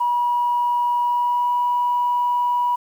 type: tone with pitch glide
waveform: sine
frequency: 966 to 973.3 Hz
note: B5 to B5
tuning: -39 to -26 cents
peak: -16 dBFS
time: 0-2.76 s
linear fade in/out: 10 ms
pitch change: +13 cents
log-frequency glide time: 1.02-1.52 s
effects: tanh soft clip ceiling -12 dBFS + 8-bit